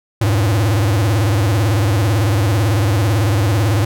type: tone with vibrato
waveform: square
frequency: 104.7 Hz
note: G#2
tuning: 15 cents sharp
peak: -13 dBFS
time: 0.21-3.85 s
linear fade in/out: 5 ms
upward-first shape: sine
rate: 18 Hz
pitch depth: 200 cents each way
effects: none